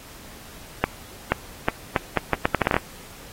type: accelerating click train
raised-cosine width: 0.5 ms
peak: -3 dBFS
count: 13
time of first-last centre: 0.84-2.766 s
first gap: 480 ms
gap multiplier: 0.76
effects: pink hiss -44 dBFS RMS until 3.32 s + AAC 48 kbps